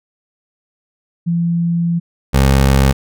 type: tone pair in turn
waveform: sine / 20% pulse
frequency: 170 / 67.46 Hz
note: F3 / C#2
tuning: -46 / -46 cents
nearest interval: octave + major third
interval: 1600 cents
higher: first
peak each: -13 / -4 dBFS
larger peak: second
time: 1.26-2 / 2.33-2.93 s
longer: first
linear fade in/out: 20 ms
effects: none